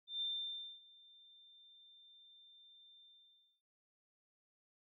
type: tone with ADSR envelope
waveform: sine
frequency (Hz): 3582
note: A7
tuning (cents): +30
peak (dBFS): -36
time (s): 0.07-3.62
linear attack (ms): 140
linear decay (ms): 590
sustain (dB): -24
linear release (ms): 600
effects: none